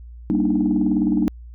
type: chord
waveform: sine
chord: Eb major seventh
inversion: first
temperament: just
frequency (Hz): 194.45 / 233.3 / 291.7 / 311.1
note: G3 / Bb3 / D4 / Eb4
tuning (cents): -14 / +2 / -12 / 0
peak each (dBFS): -21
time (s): 0.3-1.28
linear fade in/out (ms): 0
effects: tanh soft clip ceiling -9 dBFS + added 59 Hz sine -36 dBFS peak until 1.54 s